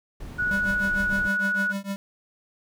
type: noise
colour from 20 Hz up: brown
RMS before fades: -36 dBFS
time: 0.2-1.28 s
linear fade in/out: 5 ms
type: tone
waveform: sine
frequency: 1465 Hz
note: F#6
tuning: 18 cents flat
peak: -22 dBFS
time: 0.38-1.73 s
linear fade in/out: 20 ms
type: clicks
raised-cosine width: 5 ms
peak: -25 dBFS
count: 4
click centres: 0.424 / 0.472 / 0.71 / 1.129 s
type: tone with tremolo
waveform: square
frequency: 197.7 Hz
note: G3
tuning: 15 cents sharp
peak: -26 dBFS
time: 0.51-1.96 s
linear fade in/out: 0 ms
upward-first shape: triangle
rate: 6.6 Hz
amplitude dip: 100%
effects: none

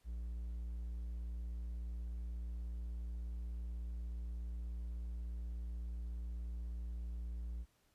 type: tone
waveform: triangle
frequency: 58.27 Hz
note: A#1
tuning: in tune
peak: -38 dBFS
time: 0.04-7.66 s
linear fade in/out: 50 ms
effects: pink hiss -75 dBFS RMS until 7.94 s + resampled to 32000 Hz

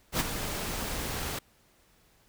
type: noise with ADSR envelope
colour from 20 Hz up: pink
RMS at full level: -25 dBFS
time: 0.12-1.39 s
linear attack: 80 ms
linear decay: 22 ms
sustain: -9 dB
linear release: 6 ms
effects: pink hiss -64 dBFS RMS until 2.28 s

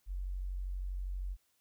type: tone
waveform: sine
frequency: 46.25 Hz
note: F#1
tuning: in tune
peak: -35 dBFS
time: 0.06-1.37 s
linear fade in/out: 50 ms
effects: white hiss -75 dBFS RMS until 1.6 s

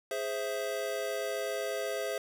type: chord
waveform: square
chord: Ab augmented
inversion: none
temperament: equal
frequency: 415.3 / 523.3 / 659.3 Hz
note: Ab4 / C5 / E5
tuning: 0 / 0 / 0 cents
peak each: -38 / -37 / -37 dBFS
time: 0.11-2.18 s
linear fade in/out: 2 ms
effects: none

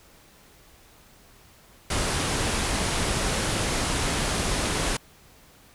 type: low-pass noise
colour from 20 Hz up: pink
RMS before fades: -26 dBFS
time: 1.9-4.97 s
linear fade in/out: 5 ms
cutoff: 11000 Hz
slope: 96 dB/octave
effects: pink hiss -54 dBFS RMS until 5.74 s

